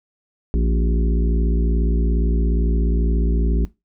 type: harmonic tone with a mistuned harmonic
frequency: 57.1 Hz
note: A#1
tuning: 35 cents flat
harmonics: 1 / 3 / 4 / 5 / 6 / 7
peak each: -16 / -26 / -28 / -30 / -32 / -33 dBFS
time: 0.54-3.65 s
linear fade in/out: 0 ms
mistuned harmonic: 6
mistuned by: +73 cents
effects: noise-tail reverb RT60 0.2 s tail -18 dB re dry